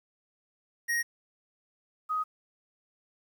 square / sine tone pair in turn, 1876 / 1254.4 Hz, A#6 / D#6, +11 / +14 cents, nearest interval perfect fifth, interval 697 cents, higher first, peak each -27 dBFS, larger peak neither, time 0.88-1.03 / 2.09-2.24 s, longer neither, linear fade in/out 20 ms, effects 10-bit

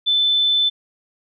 sine tone, 3520 Hz, A7, in tune, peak -14 dBFS, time 0.06-0.7 s, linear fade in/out 20 ms, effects none

